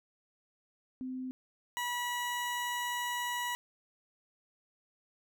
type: tone pair in turn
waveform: sine / 20% pulse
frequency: 257.3 / 971.4 Hz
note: C4 / B5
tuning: -29 / -29 cents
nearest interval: octave + major seventh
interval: 2300 cents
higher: second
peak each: -36 / -28 dBFS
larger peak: second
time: 1.01-1.31 / 1.77-3.55 s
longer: second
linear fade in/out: 0 ms
effects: none